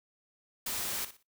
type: noise with echo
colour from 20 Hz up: white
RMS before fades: -35 dBFS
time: 0.66-1.05 s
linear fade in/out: 5 ms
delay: 60 ms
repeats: 3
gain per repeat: -12 dB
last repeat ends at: 1.23 s
effects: noise-tail reverb RT60 0.2 s tail -23 dB re dry